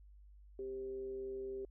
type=tone with frequency modulation; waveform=sine; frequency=393.4 Hz; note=G4; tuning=6 cents sharp; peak=-40 dBFS; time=0.59-1.65 s; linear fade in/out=2 ms; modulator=137 Hz; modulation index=0.29; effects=added 50 Hz sine -56 dBFS peak until 1.7 s